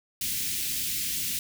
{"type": "band-stop noise", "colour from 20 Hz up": "white", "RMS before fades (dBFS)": -30, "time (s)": [0.21, 1.39], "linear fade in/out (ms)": 2, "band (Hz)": [280, 2200], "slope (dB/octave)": 24, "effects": []}